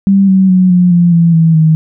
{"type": "tone with pitch steps", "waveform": "sine", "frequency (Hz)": [196, 190.09, 184.36, 178.8, 173.41, 168.18, 163.11, 158.19], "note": ["G3", "F#3", "F#3", "F3", "F3", "E3", "E3", "D#3"], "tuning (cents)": [0, 47, -6, 41, -12, 35, -18, 29], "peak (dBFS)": -4, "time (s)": [0.07, 1.75], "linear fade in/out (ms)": 0, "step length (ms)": 210, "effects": []}